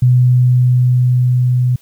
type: tone with level ramp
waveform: sine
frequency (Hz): 125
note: B2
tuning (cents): +21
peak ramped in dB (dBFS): -6 to -10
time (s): 0.02-1.76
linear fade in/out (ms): 5
effects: white hiss -51 dBFS RMS until 1.81 s